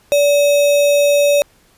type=tone with sample-and-hold; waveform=sine; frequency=576 Hz; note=D5; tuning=34 cents flat; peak=-9 dBFS; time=0.12-1.42 s; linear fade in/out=0 ms; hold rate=3150 Hz; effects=pink hiss -53 dBFS RMS until 1.77 s + resampled to 32000 Hz